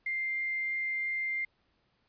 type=tone with quantisation; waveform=sine; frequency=2099 Hz; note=C7; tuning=5 cents sharp; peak=-30 dBFS; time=0.06-1.45 s; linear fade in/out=5 ms; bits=9; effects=pink hiss -73 dBFS RMS until 2.08 s + resampled to 11025 Hz